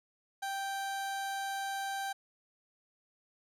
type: tone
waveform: 30% pulse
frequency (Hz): 784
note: G5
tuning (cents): 0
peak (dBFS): -32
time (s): 0.42-2.13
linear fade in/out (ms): 10
effects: resampled to 32000 Hz

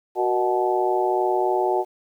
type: harmonic tone with a mistuned harmonic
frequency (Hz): 123.47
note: B2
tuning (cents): 0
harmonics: 3 / 4 / 5 / 6 / 7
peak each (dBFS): -22 / -30 / -27 / -25 / -25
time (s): 0.15-1.85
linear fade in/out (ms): 50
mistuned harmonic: 4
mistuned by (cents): -77
effects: 9-bit

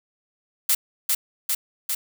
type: noise with echo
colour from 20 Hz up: blue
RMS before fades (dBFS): -19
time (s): 0.69-0.75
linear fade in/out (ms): 5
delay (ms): 400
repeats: 3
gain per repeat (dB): -2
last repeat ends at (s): 1.95
effects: none

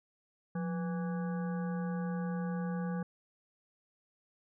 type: harmonic tone with a mistuned harmonic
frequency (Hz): 164.81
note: E3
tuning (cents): 0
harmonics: 1 / 3 / 5 / 7 / 9 / 10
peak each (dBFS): -33 / -43 / -47 / -50 / -52 / -53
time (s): 0.55-3.03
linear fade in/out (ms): 5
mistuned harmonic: 1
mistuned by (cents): +130
effects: none

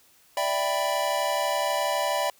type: chord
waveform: square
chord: E minor seventh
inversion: third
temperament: equal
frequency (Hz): 587.3 / 659.3 / 784 / 987.8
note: D5 / E5 / G5 / B5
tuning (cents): 0 / 0 / 0 / 0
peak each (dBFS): -29 / -31 / -31 / -30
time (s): 0.37-2.3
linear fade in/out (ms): 2
effects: white hiss -59 dBFS RMS until 2.39 s

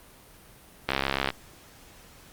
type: click train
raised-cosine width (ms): 0.3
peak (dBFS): -8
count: 29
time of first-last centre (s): 0.89-1.304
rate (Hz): 67.7
effects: pink hiss -52 dBFS RMS until 2.32 s + Opus 32 kbps

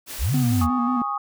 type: noise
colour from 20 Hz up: white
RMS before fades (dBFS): -34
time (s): 0.06-0.67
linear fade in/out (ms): 50
type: linear two-way sweep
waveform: sine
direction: up then down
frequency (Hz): 32.7 to 150 to 72.2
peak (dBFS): -19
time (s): 0.18-0.7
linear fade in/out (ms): 50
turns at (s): 0.34
type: tone with vibrato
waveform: triangle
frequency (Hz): 245.7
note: B3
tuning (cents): -9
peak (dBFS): -19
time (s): 0.34-1.02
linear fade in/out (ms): 2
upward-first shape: square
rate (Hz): 5.6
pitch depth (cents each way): 42
type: chord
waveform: sine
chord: Ab suspended fourth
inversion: none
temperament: equal with one note detuned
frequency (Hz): 819.2 / 1108.7 / 1244.5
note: Ab5 / Db6 / Eb6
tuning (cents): -24 / 0 / 0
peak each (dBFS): -29 / -29 / -26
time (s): 0.61-1.18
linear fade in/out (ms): 5
effects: none

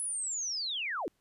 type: linear sweep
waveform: sine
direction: down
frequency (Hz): 10300 to 262.7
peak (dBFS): -32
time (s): 0-1.08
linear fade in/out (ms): 0
effects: pink hiss -75 dBFS RMS until 1.2 s + resampled to 32000 Hz

